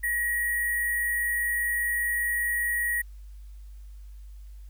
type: tone with sample-and-hold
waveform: sine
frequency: 1900 Hz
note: A#6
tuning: 33 cents sharp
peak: -24 dBFS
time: 0.03-3.02 s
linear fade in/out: 10 ms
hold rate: 11025 Hz
effects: added 50 Hz sine -41 dBFS peak until 4.69 s + white hiss -66 dBFS RMS until 4.69 s